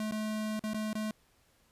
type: tone with dropouts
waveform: square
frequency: 215.3 Hz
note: A3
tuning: 37 cents flat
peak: -33 dBFS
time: 0-1.11 s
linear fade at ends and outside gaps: 2 ms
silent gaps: 0.112-0.121 / 0.594-0.638 / 0.735-0.744 / 0.931-0.952 s
effects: pink hiss -68 dBFS RMS until 1.71 s + resampled to 32000 Hz